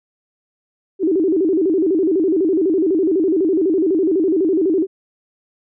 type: tone with vibrato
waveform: sine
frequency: 349.2 Hz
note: F4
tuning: in tune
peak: -13 dBFS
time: 0.99-4.87 s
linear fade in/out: 50 ms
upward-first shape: square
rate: 12 Hz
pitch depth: 170 cents each way
effects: none